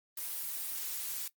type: noise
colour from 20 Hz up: blue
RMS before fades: -38 dBFS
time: 0.17-1.28 s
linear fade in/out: 5 ms
effects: noise-tail reverb RT60 0.1 s tail -20 dB re dry + Opus 32 kbps